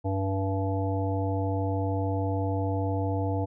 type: harmonic tone with a mistuned harmonic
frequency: 96.9 Hz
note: G2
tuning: 20 cents flat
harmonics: 1 / 3 / 5 / 7 / 9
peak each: -27 / -32 / -34 / -35 / -37 dBFS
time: 0.04-3.46 s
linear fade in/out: 20 ms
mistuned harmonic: 9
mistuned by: -23 cents
effects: none